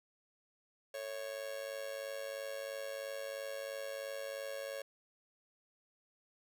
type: tone with amplitude modulation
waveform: 45% pulse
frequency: 552 Hz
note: C#5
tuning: 7 cents flat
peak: -37 dBFS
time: 0.94-4.82 s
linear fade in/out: 5 ms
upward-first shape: sine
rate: 103 Hz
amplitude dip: 75%
effects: none